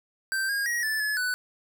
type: tone with pitch steps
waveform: square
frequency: 1562 / 1627 / 1896 / 1749 / 1710 / 1492 Hz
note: G6 / G#6 / A#6 / A6 / A6 / F#6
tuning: -7 / -36 / +29 / -11 / -50 / +14 cents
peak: -26 dBFS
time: 0.32-1.34 s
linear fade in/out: 0 ms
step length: 170 ms
effects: none